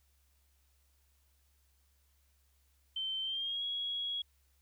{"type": "tone with pitch glide", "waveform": "sine", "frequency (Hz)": [3100, 3322], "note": ["G7", "G#7"], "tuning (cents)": [-20, 0], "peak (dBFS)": -34, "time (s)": [2.96, 4.22], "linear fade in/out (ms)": 5, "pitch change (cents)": 120, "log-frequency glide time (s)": [3.22, 3.63], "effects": ["added 68 Hz sine -69 dBFS peak until 4.61 s", "white hiss -75 dBFS RMS until 4.61 s"]}